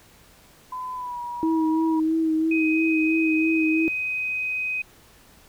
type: tone with pitch glide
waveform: sine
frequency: 1011 to 962.6 Hz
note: B5 to B5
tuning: +40 to -45 cents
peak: -29 dBFS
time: 0.72-2 s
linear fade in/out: 5 ms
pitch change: -85 cents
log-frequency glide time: 0.94-1.2 s
type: tone with vibrato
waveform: sine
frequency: 320 Hz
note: D#4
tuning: 49 cents sharp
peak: -19 dBFS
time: 1.43-3.88 s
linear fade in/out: 0 ms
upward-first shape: sine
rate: 3 Hz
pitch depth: 25 cents each way
type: tone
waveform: sine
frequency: 2512 Hz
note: D#7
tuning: 16 cents sharp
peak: -24 dBFS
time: 2.51-4.82 s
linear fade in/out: 5 ms
effects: pink hiss -53 dBFS RMS until 5.48 s